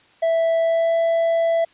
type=tone with pitch glide; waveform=triangle; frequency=659.3 to 664.7 Hz; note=E5 to E5; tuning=0 to +14 cents; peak=-14 dBFS; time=0.22-1.65 s; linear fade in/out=10 ms; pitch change=+14 cents; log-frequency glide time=0.6-0.96 s; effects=white hiss -54 dBFS RMS until 1.73 s + resampled to 8000 Hz